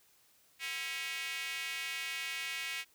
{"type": "tone with high-pass filter", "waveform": "square", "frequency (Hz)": 148.3, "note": "D3", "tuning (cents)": 17, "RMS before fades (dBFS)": -39, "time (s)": [0.59, 2.85], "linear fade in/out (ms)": 50, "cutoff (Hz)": 2300, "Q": 3, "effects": ["white hiss -67 dBFS RMS until 2.94 s"]}